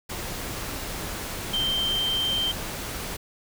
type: tone in noise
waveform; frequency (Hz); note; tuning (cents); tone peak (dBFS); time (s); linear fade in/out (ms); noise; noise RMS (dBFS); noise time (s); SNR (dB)
sine; 3136; G7; 0; -23; 1.53-2.52; 10; pink; -33; 0.09-3.17; +7
effects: none